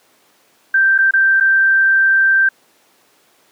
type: tone with dropouts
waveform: sine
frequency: 1568 Hz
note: G6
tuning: in tune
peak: -9 dBFS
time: 0.74-2.49 s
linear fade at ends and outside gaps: 5 ms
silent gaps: 0.98-0.986 / 1.11-1.136 / 1.401-1.407 s
effects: pink hiss -54 dBFS RMS until 3.51 s + high-pass 300 Hz 12 dB/octave